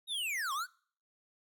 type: linear two-way sweep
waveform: square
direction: down then up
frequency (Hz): 3802 to 1046.5 to 1551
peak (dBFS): -34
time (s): 0.07-0.67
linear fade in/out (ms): 50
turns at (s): 0.53
effects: noise-tail reverb RT60 0.5 s tail -24 dB re dry